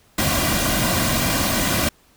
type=noise with comb filter; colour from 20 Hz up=pink; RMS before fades=-20 dBFS; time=0.18-1.89 s; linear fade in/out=5 ms; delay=2.3 ms; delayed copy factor=-0.6; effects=pink hiss -56 dBFS RMS until 2.16 s